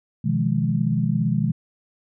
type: chord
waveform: sine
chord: F half-diminished seventh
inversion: second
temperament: just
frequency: 125.72 / 157.15 / 174.61 / 209.5 Hz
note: Cb3 / Eb3 / F3 / Ab3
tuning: +31 / +18 / 0 / +15 cents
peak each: -24 / -23 / -26 / -24 dBFS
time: 0.24-1.52 s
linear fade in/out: 10 ms
effects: none